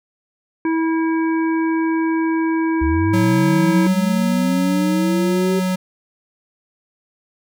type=harmonic tone; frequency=324.8 Hz; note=E4; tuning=26 cents flat; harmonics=1 / 3 / 5 / 7; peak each=-16 / -26 / -30 / -33 dBFS; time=0.65-3.87 s; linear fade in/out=2 ms
type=linear sweep; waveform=sine; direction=up; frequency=67.4 to 386.5 Hz; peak=-18 dBFS; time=2.81-5.6 s; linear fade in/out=10 ms
type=tone; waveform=square; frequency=185 Hz; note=F#3; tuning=in tune; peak=-18 dBFS; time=3.13-5.76 s; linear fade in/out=10 ms
effects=none